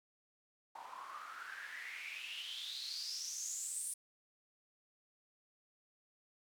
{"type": "noise with band-pass filter sweep", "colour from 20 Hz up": "white", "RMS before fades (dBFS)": -45, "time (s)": [0.75, 3.94], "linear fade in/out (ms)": 5, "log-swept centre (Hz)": [870, 9400], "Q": 8, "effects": []}